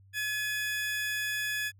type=tone pair together; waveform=35% pulse; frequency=1702 / 2504 Hz; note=G#6 / D#7; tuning=+42 / +10 cents; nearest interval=perfect fifth; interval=668 cents; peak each=-29 / -36 dBFS; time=0.13-1.72 s; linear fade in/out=50 ms; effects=added 97 Hz sine -55 dBFS peak until 1.79 s